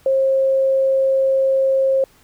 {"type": "tone", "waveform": "sine", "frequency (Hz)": 535, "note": "C5", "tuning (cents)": 38, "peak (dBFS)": -13, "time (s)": [0.06, 2.04], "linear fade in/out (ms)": 2, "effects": ["pink hiss -53 dBFS RMS until 2.23 s"]}